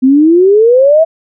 sine exponential sweep, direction up, 253.1 to 664 Hz, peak -3 dBFS, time 0.02-1.05 s, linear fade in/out 20 ms, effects none

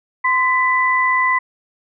sine tone pair together, 1033 / 1988.7 Hz, C6 / B6, -22 / +12 cents, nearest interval major seventh, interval 1134 cents, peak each -16 dBFS, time 0.24-1.39 s, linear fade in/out 10 ms, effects none

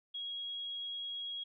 sine tone, 3303 Hz, G#7, 10 cents flat, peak -38 dBFS, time 0.14-1.44 s, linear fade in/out 10 ms, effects none

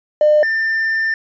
triangle tone pair in turn, 603 / 1790.9 Hz, D5 / A6, +46 / +30 cents, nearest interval octave + perfect fifth, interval 1884 cents, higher second, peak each -5 / -13 dBFS, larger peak first, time 0.21-0.43 / 0.43-1.14 s, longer second, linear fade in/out 2 ms, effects tanh soft clip ceiling -6 dBFS + resampled to 16000 Hz

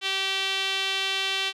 sawtooth tone with band-pass filter, 386.5 Hz, G4, 24 cents flat, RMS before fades -27 dBFS, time 0.01-1.53 s, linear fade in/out 50 ms, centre 3200 Hz, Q 2.8, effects none

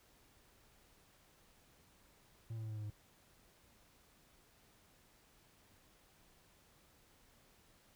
triangle tone with pitch steps, 113.3 / 111.55 / 109.82 / 108.12 / 106.45 / 104.8 Hz, A#2 / A2 / A2 / A2 / G#2 / G#2, -49 / +24 / -3 / -30 / +43 / +16 cents, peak -39 dBFS, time 2.5-2.902 s, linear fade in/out 5 ms, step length 67 ms, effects pink hiss -68 dBFS RMS until 7.95 s

